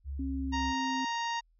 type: tone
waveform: sine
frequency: 69.4 Hz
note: C#2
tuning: 3 cents sharp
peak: -34 dBFS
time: 0.04-0.74 s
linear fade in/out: 50 ms
type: tone with pitch glide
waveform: sine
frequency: 269.8 to 262.7 Hz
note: C#4 to C4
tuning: -47 to +7 cents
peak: -33 dBFS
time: 0.19-1.05 s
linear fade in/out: 5 ms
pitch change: -46 cents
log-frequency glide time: 0.33-0.93 s
type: harmonic tone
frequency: 932.3 Hz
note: A#5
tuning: in tune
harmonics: 1 / 2 / 3 / 4 / 5 / 6 / 7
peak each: -32 / -38 / -42 / -44 / -46 / -48 / -49 dBFS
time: 0.52-1.41 s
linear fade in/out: 20 ms
effects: added 41 Hz sine -64 dBFS peak until 1.59 s